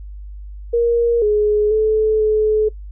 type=tone with pitch steps; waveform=sine; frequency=470.1 / 420.5 / 434.1 / 429.9 Hz; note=A#4 / G#4 / A4 / A4; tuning=+15 / +22 / -23 / -40 cents; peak=-12 dBFS; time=0.73-2.69 s; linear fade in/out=10 ms; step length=490 ms; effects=noise-tail reverb RT60 0.1 s tail -22 dB re dry + added 50 Hz sine -30 dBFS peak until 2.91 s